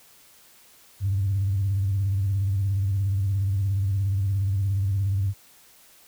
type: tone with vibrato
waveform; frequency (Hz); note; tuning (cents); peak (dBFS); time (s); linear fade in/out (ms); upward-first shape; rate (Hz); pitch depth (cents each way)
sine; 98; G2; 0; -20; 1-5.34; 50; square; 17; 62
effects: tanh soft clip ceiling -16 dBFS + white hiss -54 dBFS RMS until 6.07 s